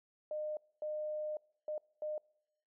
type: tone bursts at uneven times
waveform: sine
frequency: 609 Hz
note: D#5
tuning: 37 cents flat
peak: -36 dBFS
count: 4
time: 0.31-0.57 / 0.82-1.37 / 1.68-1.78 / 2.02-2.18 s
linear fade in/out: 2 ms
effects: noise-tail reverb RT60 0.8 s tail -26 dB re dry